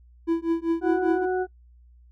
triangle tone with tremolo, 332 Hz, E4, 12 cents sharp, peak -16 dBFS, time 0.27-1.26 s, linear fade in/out 20 ms, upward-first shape triangle, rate 5.1 Hz, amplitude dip 100%
harmonic tone, 368.9 Hz, F#4, 5 cents flat, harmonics 1 / 2 / 4, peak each -23 / -29 / -35 dBFS, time 0.81-1.47 s, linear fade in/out 50 ms
effects noise-tail reverb RT60 0.1 s tail -24 dB re dry + added 60 Hz sine -50 dBFS peak until 2.11 s

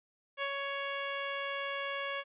10% pulse tone with ADSR envelope, 557 Hz, C#5, 8 cents sharp, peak -23 dBFS, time 0.37-2.24 s, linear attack 53 ms, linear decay 67 ms, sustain -3 dB, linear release 48 ms, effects resampled to 8000 Hz

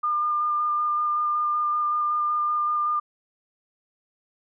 sine tone with vibrato, 1205 Hz, D6, 44 cents sharp, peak -21 dBFS, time 0.03-3 s, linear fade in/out 10 ms, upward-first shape square, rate 5.3 Hz, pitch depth 9 cents each way, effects none

